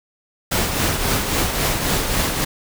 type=noise with tremolo; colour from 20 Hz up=pink; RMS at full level=-18 dBFS; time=0.51-2.45 s; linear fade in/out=10 ms; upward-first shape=triangle; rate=3.7 Hz; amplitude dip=50%; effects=none